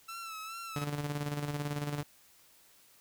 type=tone with vibrato; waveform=sawtooth; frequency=1324 Hz; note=E6; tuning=7 cents sharp; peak=-37 dBFS; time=0.08-0.85 s; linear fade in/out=10 ms; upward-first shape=sine; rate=2.4 Hz; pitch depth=53 cents each way
type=tone with tremolo; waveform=sawtooth; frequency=146 Hz; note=D3; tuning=10 cents flat; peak=-28 dBFS; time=0.76-2.03 s; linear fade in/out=0 ms; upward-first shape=square; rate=18 Hz; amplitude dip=50%
effects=white hiss -62 dBFS RMS until 3 s